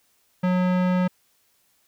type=tone with low-pass filter; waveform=square; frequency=182 Hz; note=F#3; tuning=28 cents flat; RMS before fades=-21 dBFS; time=0.43-1.08 s; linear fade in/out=10 ms; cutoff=2100 Hz; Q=0.75; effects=white hiss -65 dBFS RMS until 1.87 s